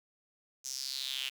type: tone with high-pass filter sweep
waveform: sawtooth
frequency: 133.3 Hz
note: C3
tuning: 33 cents sharp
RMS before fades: -38 dBFS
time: 0.64-1.3 s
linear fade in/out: 20 ms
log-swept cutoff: 6200 to 2800 Hz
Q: 5.1
effects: 9-bit